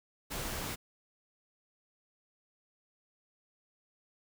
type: noise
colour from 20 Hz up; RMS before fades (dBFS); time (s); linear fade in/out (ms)
pink; -38; 0.3-0.76; 20
effects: none